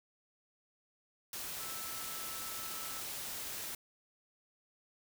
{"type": "tone in noise", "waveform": "sine", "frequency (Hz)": 1315, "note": "E6", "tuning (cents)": -5, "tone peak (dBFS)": -50, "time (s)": [1.6, 3], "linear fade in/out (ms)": 2, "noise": "white", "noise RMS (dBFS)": -42, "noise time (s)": [1.33, 3.75], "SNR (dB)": -11, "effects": []}